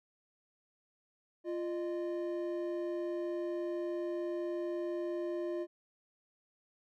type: tone pair together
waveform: triangle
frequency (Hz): 347.3 / 610.7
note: F4 / D#5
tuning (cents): -10 / -32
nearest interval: minor seventh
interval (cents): 978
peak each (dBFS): -33 / -39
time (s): 1.44-5.67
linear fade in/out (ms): 50
effects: none